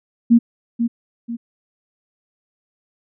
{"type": "tone with echo", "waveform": "sine", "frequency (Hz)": 234.1, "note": "A#3", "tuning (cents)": 8, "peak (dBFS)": -7, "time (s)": [0.3, 0.39], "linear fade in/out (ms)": 20, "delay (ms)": 490, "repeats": 2, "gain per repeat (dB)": -8, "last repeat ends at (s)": 1.37, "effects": []}